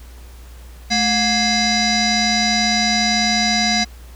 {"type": "tone with frequency modulation", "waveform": "sine", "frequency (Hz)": 2093, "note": "C7", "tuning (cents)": 0, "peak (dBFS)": -14, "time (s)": [0.9, 3.85], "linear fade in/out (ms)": 20, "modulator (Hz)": 938, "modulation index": 3.7, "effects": ["added 60 Hz sine -36 dBFS peak until 4.15 s", "pink hiss -47 dBFS RMS until 4.15 s"]}